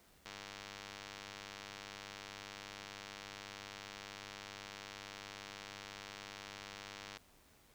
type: click train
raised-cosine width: 0.2 ms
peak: -29 dBFS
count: 692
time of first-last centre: 0.26-7.17 s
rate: 100 Hz
effects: pink hiss -66 dBFS RMS until 7.74 s